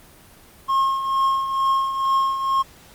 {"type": "tone with tremolo", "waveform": "triangle", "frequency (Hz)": 1077, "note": "C6", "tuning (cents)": 50, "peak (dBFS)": -13, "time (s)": [0.68, 2.63], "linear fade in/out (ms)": 20, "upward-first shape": "triangle", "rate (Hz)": 2.2, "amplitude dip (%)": 65, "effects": ["pink hiss -48 dBFS RMS until 2.94 s", "Opus 24 kbps"]}